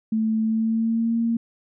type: tone with pitch glide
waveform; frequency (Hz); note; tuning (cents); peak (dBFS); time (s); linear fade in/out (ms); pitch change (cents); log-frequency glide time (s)
sine; 220.3 to 230.7; A3 to A#3; +2 to -18; -19; 0.12-1.37; 5; +80; 0.42-1.17
effects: none